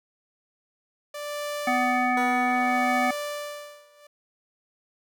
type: tone with tremolo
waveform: sawtooth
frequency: 587.3 Hz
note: D5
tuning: in tune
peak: -25 dBFS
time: 1.14-4.07 s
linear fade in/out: 5 ms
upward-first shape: sine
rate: 0.63 Hz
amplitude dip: 95%
type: harmonic tone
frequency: 249.7 Hz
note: B3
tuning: 19 cents sharp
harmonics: 1 / 3 / 5 / 7 / 9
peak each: -27 / -24 / -30 / -31 / -29 dBFS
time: 1.67-3.11 s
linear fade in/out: 5 ms
type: tone with exponential decay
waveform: 20% pulse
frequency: 487.1 Hz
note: B4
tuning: 24 cents flat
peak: -26 dBFS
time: 2.17-4.01 s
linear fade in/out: 2 ms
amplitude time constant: 400 ms
effects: none